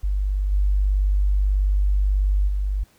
sine tone with level steps, 49.19 Hz, G1, 7 cents sharp, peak -19 / -16 / -20 dBFS, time 0.03-2.84 s, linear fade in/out 10 ms, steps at 0.51 / 2.47 s, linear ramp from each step 20 ms, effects pink hiss -58 dBFS RMS until 2.98 s

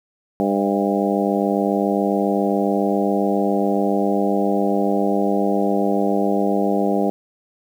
harmonic tone with a mistuned harmonic, 100.1 Hz, G2, 37 cents sharp, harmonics 2 / 3 / 4 / 5 / 6 / 7 / 8, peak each -21 / -23 / -24 / -25 / -26 / -26 / -27 dBFS, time 0.4-7.1 s, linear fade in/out 0 ms, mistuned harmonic 7, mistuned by -32 cents, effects 8-bit

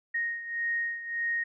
sine beating tone pair, 1864.7 / 1866.4 Hz, A#6 / A#6, 0 / +2 cents, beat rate 1.7 Hz, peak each -30 / -35 dBFS, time 0.14-1.44 s, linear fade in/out 10 ms, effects none

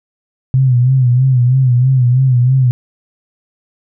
sine tone with vibrato, 127.3 Hz, C3, 47 cents flat, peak -7 dBFS, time 0.54-2.71 s, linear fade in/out 0 ms, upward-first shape sine, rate 3.1 Hz, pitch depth 82 cents each way, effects none

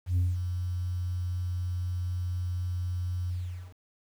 sine tone with ADSR envelope, 89.6 Hz, F2, 45 cents sharp, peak -19 dBFS, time 0.06-3.75 s, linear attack 110 ms, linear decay 190 ms, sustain -9 dB, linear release 450 ms, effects tanh soft clip ceiling -21 dBFS + 9-bit

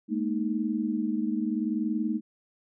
sine chord, Ab suspended second, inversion none, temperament equal with one note detuned, 212.4 / 233.1 / 311.1 Hz, Ab3 / Bb3 / Eb4, +39 / 0 / 0 cents, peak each -30 dBFS, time 0.08-2.21 s, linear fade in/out 50 ms, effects none

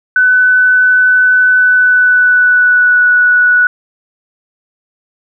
sine tone with pitch glide, 1502 to 1473.6 Hz, F#6 to F#6, +26 to -7 cents, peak -5 dBFS, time 0.16-3.67 s, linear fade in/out 2 ms, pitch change -33 cents, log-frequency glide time 1.56-3.07 s, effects none

